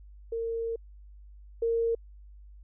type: tone pair in turn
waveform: sine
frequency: 458 / 460.7 Hz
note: A#4 / A#4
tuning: -31 / -20 cents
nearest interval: unison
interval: 11 cents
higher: second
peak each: -29 / -24 dBFS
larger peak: second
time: 0.32-0.76 / 1.62-1.95 s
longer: first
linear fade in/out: 5 ms
effects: added 50 Hz sine -47 dBFS peak until 2.63 s